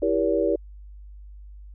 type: chord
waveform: sine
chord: E diminished seventh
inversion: none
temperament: just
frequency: 329.6 / 395.6 / 474.7 / 569.6 Hz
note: E4 / G4 / Bb4 / Db5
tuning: 0 / +16 / +31 / +47 cents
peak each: -25 dBFS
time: 0.02-0.56 s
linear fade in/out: 5 ms
effects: added 50 Hz sine -40 dBFS peak until 1.74 s